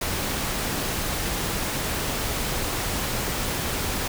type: noise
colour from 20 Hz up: pink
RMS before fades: -27 dBFS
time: 0.01-4.08 s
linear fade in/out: 5 ms
effects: none